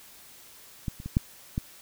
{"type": "clicks", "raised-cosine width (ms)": 5, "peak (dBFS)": [-17, -28, -22, -9, -15], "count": 5, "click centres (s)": [0.882, 1.001, 1.06, 1.169, 1.579], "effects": ["white hiss -51 dBFS RMS until 1.81 s"]}